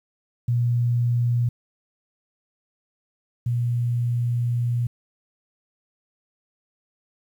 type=tone pair in turn; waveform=sine; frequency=120 / 120 Hz; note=B2 / B2; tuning=-49 / -49 cents; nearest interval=unison; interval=0 cents; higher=neither; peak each=-18 / -20 dBFS; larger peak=first; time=0.48-1.49 / 3.46-4.87 s; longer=second; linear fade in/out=5 ms; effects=9-bit